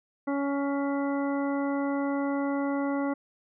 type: harmonic tone with a mistuned harmonic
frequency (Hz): 280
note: C#4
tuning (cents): +18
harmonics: 1 / 2 / 3 / 4 / 5 / 7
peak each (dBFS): -27 / -33 / -37 / -39 / -41 / -44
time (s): 0.27-3.14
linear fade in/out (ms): 10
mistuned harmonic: 7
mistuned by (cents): +22
effects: none